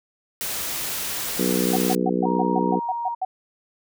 white noise, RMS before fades -28 dBFS, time 0.41-1.95 s, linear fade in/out 0 ms
harmonic tone, 61.74 Hz, B1, in tune, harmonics 3 / 4 / 5 / 6 / 7 / 8, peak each -25 / -26 / -27 / -28 / -28 / -29 dBFS, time 1.38-2.8 s, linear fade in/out 20 ms
sine tone bursts, 749 Hz, F#5, 21 cents sharp, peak -21 dBFS, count 10, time 1.73-3.25 s, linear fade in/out 5 ms, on 35 ms, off 130 ms
sine tone, 940 Hz, A#5, 14 cents sharp, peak -25 dBFS, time 2.25-3.15 s, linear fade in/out 10 ms
effects none

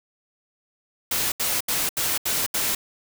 white noise bursts, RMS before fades -24 dBFS, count 6, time 1.11-2.75 s, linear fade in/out 5 ms, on 210 ms, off 76 ms, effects none

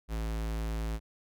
square tone, 54.9 Hz, A1, 3 cents flat, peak -32 dBFS, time 0.08-1 s, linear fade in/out 50 ms, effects none

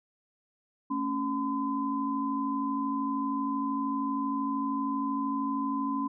sine tone cluster, 225 / 277.9 / 1018 Hz, A3 / C#4 / C6, +39 / +4 / -48 cents, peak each -36 / -30 / -32 dBFS, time 0.9-6.08 s, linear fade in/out 10 ms, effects none

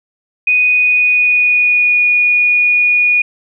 sine tone with pitch glide, 2486 to 2453 Hz, D#7 to D#7, -2 to -25 cents, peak -8 dBFS, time 0.47-3.22 s, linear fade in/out 5 ms, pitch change -23 cents, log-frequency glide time 0.66-2.03 s, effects none

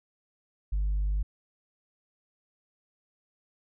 sine tone, 50.2 Hz, G1, 42 cents sharp, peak -23 dBFS, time 0.72-1.23 s, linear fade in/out 10 ms, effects tanh soft clip ceiling -23 dBFS

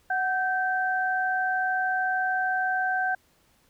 sine tone pair together, 743 / 1556.7 Hz, F#5 / G6, +7 / -13 cents, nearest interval octave + minor second, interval 1280 cents, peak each -26 dBFS, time 0.1-3.15 s, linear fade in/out 5 ms, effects pink hiss -64 dBFS RMS until 3.69 s

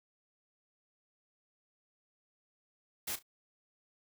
white noise with echo, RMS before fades -37 dBFS, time 3.07-3.16 s, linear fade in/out 10 ms, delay 34 ms, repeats 2, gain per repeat -14 dB, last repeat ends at 3.228 s, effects none

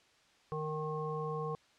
harmonic tone, 154.5 Hz, D#3, 12 cents flat, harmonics 1 / 3 / 5 / 7, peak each -39 / -38 / -46 / -41 dBFS, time 0.52-1.55 s, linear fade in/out 0 ms, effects white hiss -66 dBFS RMS until 1.78 s + low-pass 5000 Hz 12 dB/octave

